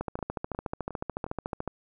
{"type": "two click trains", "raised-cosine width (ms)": 1, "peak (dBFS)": [-24, -17], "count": [4, 24], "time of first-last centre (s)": [[0.19, 1.265], [0.01, 1.677]], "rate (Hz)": [2.79, 13.8], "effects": []}